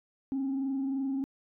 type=tone with frequency modulation; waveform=sine; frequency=270 Hz; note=C#4; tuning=45 cents flat; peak=-27 dBFS; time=0.32-1.24 s; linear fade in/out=0 ms; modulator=23.1 Hz; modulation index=0.32; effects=tanh soft clip ceiling -26 dBFS